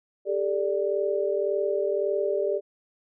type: chord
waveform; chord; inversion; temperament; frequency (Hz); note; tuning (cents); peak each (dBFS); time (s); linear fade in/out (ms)
sine; G suspended second; none; equal with one note detuned; 398.2 / 440 / 587.3; G4 / A4 / D5; +27 / 0 / 0; -26 / -30 / -27; 0.25-2.61; 50
effects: none